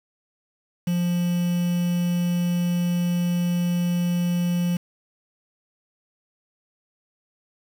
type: tone with quantisation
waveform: triangle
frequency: 175 Hz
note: F3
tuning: 4 cents sharp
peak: -18 dBFS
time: 0.87-4.77 s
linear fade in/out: 5 ms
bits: 6
effects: none